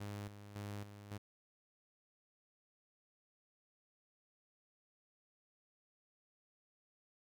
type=tone with tremolo; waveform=sawtooth; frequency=102.4 Hz; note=G#2; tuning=24 cents flat; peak=-39 dBFS; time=0-1.18 s; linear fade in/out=10 ms; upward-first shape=square; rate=1.8 Hz; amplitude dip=65%; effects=none